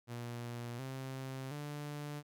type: tone with pitch steps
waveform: sawtooth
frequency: 119.4 / 132.48 / 147 Hz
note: A#2 / C3 / D3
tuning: +42 / +22 / +2 cents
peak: -37 dBFS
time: 0.07-2.23 s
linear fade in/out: 50 ms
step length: 720 ms
effects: none